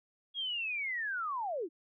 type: linear sweep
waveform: sine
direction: down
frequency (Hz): 3322 to 287.6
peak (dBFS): -33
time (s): 0.34-1.69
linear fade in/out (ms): 50
effects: none